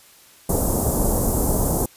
pink band-stop noise, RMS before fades -20 dBFS, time 0.49-1.86 s, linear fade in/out 5 ms, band 860 to 7900 Hz, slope 24 dB/octave, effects white hiss -50 dBFS RMS until 1.96 s + resampled to 32000 Hz

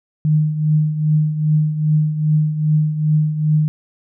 sine tone with tremolo, 153.3 Hz, D#3, 25 cents flat, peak -10 dBFS, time 0.25-3.68 s, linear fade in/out 0 ms, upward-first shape triangle, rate 2.5 Hz, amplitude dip 70%, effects none

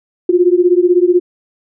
sine beating tone pair, 349.2 / 365.2 Hz, F4 / F#4, 0 / -23 cents, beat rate 16 Hz, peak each -10 / -11 dBFS, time 0.29-1.2 s, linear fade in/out 5 ms, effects none

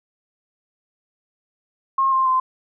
sine tone with pitch steps, 1074 / 1054.9 / 1036.2 Hz, C6 / C6 / C6, +45 / +14 / -17 cents, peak -15 dBFS, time 1.98-2.4 s, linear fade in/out 5 ms, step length 140 ms, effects none

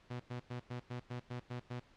sawtooth tone bursts, 122.9 Hz, B2, 8 cents flat, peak -36 dBFS, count 9, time 0.1-1.8 s, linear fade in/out 10 ms, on 100 ms, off 100 ms, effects pink hiss -65 dBFS RMS until 1.96 s + low-pass 4000 Hz 12 dB/octave

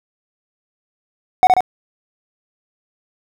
triangle tone with echo, 740 Hz, F#5, in tune, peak -3 dBFS, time 1.43-1.47 s, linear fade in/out 0 ms, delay 68 ms, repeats 2, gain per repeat -3 dB, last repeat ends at 1.606 s, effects none

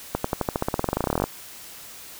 accelerating click train, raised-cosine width 1 ms, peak -8 dBFS, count 24, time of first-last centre 0.15-1.24 s, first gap 94 ms, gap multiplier 0.93, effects white hiss -42 dBFS RMS until 2.19 s

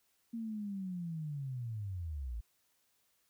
sine linear sweep, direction down, 233.1 to 52.2 Hz, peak -37 dBFS, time 0.33-2.41 s, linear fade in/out 10 ms, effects white hiss -75 dBFS RMS until 3.29 s

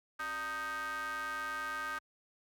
square ring-modulated tone, 161.6 Hz, E3, 34 cents flat, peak -34 dBFS, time 0.19-1.99 s, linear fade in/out 10 ms, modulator 1400 Hz, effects high-pass 60 Hz 12 dB/octave

